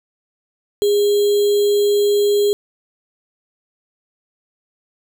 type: tone with sample-and-hold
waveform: sine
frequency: 410 Hz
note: G#4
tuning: 22 cents flat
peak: -12 dBFS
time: 0.82-2.53 s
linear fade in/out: 0 ms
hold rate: 3675 Hz
effects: none